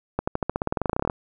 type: accelerating click train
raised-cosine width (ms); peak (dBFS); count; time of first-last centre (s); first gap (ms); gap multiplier
1; -9; 20; 0.19-1.098; 85; 0.93
effects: none